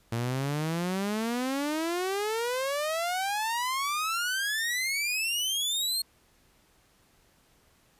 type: exponential sweep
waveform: sawtooth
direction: up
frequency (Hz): 113.5 to 4300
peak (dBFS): -24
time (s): 0.12-6.02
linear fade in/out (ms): 5
effects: pink hiss -64 dBFS RMS until 7.99 s + resampled to 32000 Hz